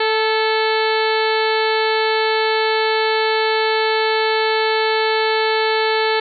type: harmonic tone with a mistuned harmonic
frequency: 440 Hz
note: A4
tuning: in tune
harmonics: 1 / 2 / 3 / 4 / 5 / 6 / 7 / 8 / 9 / 10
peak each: -18 / -21 / -27 / -24 / -26 / -30 / -30 / -31 / -29 / -30 dBFS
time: 0-6.2 s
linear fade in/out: 5 ms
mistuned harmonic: 4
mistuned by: -30 cents
effects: none